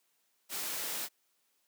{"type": "noise", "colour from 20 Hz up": "white", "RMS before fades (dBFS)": -37, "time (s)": [0.49, 1.09], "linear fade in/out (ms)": 50, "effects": ["white hiss -75 dBFS RMS until 1.67 s", "high-pass 200 Hz 12 dB/octave"]}